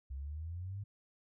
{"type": "exponential sweep", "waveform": "sine", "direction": "up", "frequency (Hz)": [65, 103.83], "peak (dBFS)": -39, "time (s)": [0.1, 0.84], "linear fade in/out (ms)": 10, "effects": []}